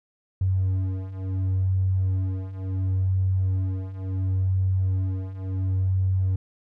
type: beating tone pair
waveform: triangle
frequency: 93.9 / 94.61 Hz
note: F#2 / F#2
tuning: +26 / +39 cents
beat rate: 0.71 Hz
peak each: -23 / -20 dBFS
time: 0.41-6.36 s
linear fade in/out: 5 ms
effects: tanh soft clip ceiling -17 dBFS